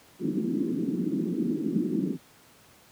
white band-pass noise, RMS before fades -28 dBFS, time 0.19-2.18 s, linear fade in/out 50 ms, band 170 to 340 Hz, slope 48 dB/octave, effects pink hiss -56 dBFS RMS until 2.91 s + high-pass 100 Hz 12 dB/octave

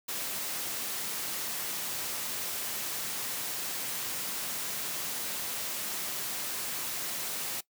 white high-pass noise, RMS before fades -35 dBFS, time 0.08-7.61 s, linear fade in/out 10 ms, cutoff 110 Hz, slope 24 dB/octave, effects noise-tail reverb RT60 0.1 s tail -20 dB re dry

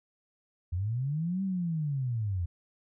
sine linear two-way sweep, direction up then down, 82.5 to 195.9 to 82.5 Hz, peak -28 dBFS, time 0.72-2.46 s, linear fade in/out 10 ms, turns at 1.43 s, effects none

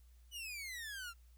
sawtooth exponential sweep, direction down, 3000 to 1344 Hz, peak -40 dBFS, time 0.31-1.14 s, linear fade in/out 50 ms, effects added 60 Hz sine -59 dBFS peak until 1.37 s + white hiss -75 dBFS RMS until 1.37 s

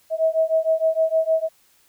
sine beating tone pair, 640 / 646.5 Hz, D#5 / E5, +49 / -34 cents, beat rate 6.5 Hz, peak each -20 dBFS, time 0.1-1.49 s, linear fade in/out 50 ms, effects white hiss -59 dBFS RMS until 1.88 s

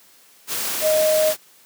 sine tone in noise, 622.3 Hz, D#5, in tune, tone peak -15 dBFS, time 0.81-1.34 s, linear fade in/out 50 ms, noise white, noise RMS -25 dBFS, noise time 0.47-1.37 s, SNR +7 dB, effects white hiss -52 dBFS RMS until 1.65 s + high-pass 150 Hz 12 dB/octave

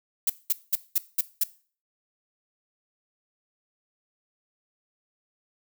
violet noise bursts, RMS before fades -22 dBFS, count 6, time 0.27-1.438 s, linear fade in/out 5 ms, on 28 ms, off 200 ms, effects noise-tail reverb RT60 0.4 s tail -18 dB re dry

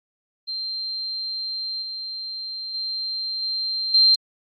sine tone with level steps, 4154 Hz, C8, 13 cents flat, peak -26 / -29 / -25 / -23 / -12 dBFS, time 0.47-4.16 s, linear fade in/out 20 ms, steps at 1.82 / 2.74 / 3.42 / 3.94 s, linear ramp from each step 5 ms, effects AAC 48 kbps

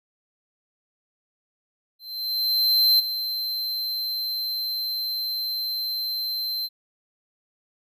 square tone with ADSR envelope, 4105 Hz, C8, 34 cents flat, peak -15 dBFS, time 1.99-6.69 s, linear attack 1000 ms, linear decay 16 ms, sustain -11 dB, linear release 41 ms, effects none

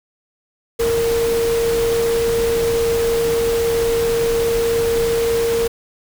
sine tone in noise, 462.8 Hz, A#4, 13 cents flat, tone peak -15 dBFS, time 0.79-5.68 s, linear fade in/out 10 ms, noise pink, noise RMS -26 dBFS, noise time 0.79-5.68 s, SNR +8 dB, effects none

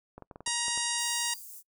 clicks, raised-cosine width 1 ms, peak -30 dBFS, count 8, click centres 0.18 / 0.223 / 0.312 / 0.359 / 0.406 / 0.476 / 0.682 / 0.776 s
harmonic tone, 946 Hz, A#5, 25 cents sharp, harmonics 1 / 2 / 3 / 4 / 5 / 6 / 7 / 8 / 9 / 10, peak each -38 / -38 / -38 / -38 / -38 / -38 / -38 / -38 / -38 / -38 dBFS, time 0.46-1.34 s, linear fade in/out 5 ms
white high-pass noise, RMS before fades -46 dBFS, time 0.97-1.63 s, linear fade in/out 50 ms, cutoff 7100 Hz, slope 24 dB/octave
triangle tone with exponential decay, 4751 Hz, D8, 19 cents sharp, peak -37 dBFS, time 1.31-1.48 s, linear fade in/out 1 ms, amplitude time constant 35 ms
effects noise-tail reverb RT60 0.1 s tail -25 dB re dry

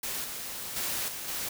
white noise with level steps, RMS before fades -34 / -38 / -32 / -38 / -34 dBFS, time 0.03-1.49 s, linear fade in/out 5 ms, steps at 0.24 / 0.76 / 1.08 / 1.28 s, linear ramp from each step 2 ms, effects none

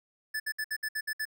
square tone bursts, 1739 Hz, A6, 21 cents flat, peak -31 dBFS, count 8, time 0.34-1.254 s, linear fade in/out 10 ms, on 60 ms, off 62 ms, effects none

